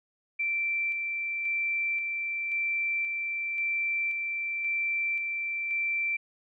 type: tone with tremolo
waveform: sine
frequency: 2344 Hz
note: D7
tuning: 4 cents flat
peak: -26 dBFS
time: 0.39-6.17 s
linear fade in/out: 10 ms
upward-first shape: square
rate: 0.94 Hz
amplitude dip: 30%
effects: none